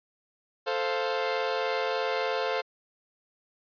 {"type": "chord", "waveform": "sawtooth", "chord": "F major", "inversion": "first", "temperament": "equal", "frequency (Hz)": [440, 523.3, 698.5], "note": ["A4", "C5", "F5"], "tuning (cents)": [0, 0, 0], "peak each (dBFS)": [-27, -26, -29], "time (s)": [0.66, 2.62], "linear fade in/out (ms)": 20, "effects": ["resampled to 11025 Hz"]}